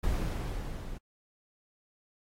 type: noise with level ramp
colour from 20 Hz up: brown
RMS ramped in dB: -28 to -41 dBFS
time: 0.03-0.98 s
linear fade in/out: 10 ms
effects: AAC 48 kbps